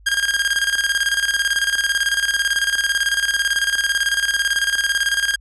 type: tone with tremolo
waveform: sawtooth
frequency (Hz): 1615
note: G#6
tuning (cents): -49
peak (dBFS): -11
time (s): 0.06-5.36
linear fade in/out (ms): 10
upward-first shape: square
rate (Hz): 18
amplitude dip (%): 65
effects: added 50 Hz sine -44 dBFS peak until 5.4 s + resampled to 24000 Hz